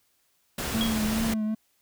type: noise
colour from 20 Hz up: pink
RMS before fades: -31 dBFS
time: 0.58-1.34 s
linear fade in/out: 5 ms
type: tone with vibrato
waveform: triangle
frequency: 220 Hz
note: A3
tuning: in tune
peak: -23 dBFS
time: 0.74-1.55 s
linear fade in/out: 10 ms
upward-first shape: triangle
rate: 2.5 Hz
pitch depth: 54 cents each way
type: tone with exponential decay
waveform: sine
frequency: 3292 Hz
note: G#7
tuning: 16 cents flat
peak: -24 dBFS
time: 0.81-1.03 s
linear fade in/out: 0 ms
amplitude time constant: 46 ms
effects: white hiss -69 dBFS RMS until 1.81 s